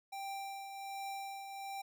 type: tone with tremolo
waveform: square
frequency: 786 Hz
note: G5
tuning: 4 cents sharp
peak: -40 dBFS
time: 0.12-1.82 s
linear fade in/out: 10 ms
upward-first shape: triangle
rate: 1.3 Hz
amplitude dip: 50%
effects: none